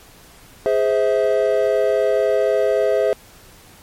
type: chord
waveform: triangle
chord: Ab augmented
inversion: none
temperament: just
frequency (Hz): 415.3 / 519.1 / 648.9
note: Ab4 / C5 / E5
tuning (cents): 0 / -14 / -27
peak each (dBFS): -17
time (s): 0.66-3.13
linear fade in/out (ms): 0
effects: pink hiss -46 dBFS RMS until 3.82 s + MP3 64 kbps